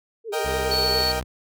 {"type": "tone with vibrato", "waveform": "sine", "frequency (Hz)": 428.8, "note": "A4", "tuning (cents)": -45, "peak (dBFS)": -28, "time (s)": [0.24, 1.05], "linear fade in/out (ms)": 50, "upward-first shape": "sine", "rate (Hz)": 10, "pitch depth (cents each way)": 120}
{"type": "chord", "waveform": "sawtooth", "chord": "Eb major", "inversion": "second", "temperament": "equal", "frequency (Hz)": [466.2, 622.3, 784], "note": ["Bb4", "Eb5", "G5"], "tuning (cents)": [0, 0, 0], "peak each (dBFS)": -25, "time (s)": [0.32, 1.21], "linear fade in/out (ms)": 20}
{"type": "tone with pitch glide", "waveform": "sawtooth", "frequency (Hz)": [65.41, 63.25], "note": ["C2", "B1"], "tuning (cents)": [0, 42], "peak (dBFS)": -25, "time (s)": [0.44, 1.24], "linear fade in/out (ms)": 20, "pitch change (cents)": -58, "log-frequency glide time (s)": [0.56, 1.01]}
{"type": "tone", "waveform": "triangle", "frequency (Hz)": 4435, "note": "C#8", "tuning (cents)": 0, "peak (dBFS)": -20, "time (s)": [0.71, 1.12], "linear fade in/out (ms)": 5}
{"effects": []}